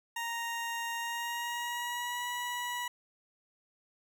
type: tone with pitch glide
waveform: 20% pulse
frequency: 932.3 to 973.6 Hz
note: A#5 to B5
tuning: 0 to -25 cents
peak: -29 dBFS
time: 0.16-2.88 s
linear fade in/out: 5 ms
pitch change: +75 cents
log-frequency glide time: 0.98-2.26 s
effects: none